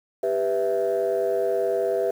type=chord; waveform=sine; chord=E minor; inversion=first; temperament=just; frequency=395.6 / 494.4 / 659.3 Hz; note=G4 / B4 / E5; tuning=+16 / +2 / 0 cents; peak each=-24 dBFS; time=0.23-2.11 s; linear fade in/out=5 ms; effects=tanh soft clip ceiling -15 dBFS + 8-bit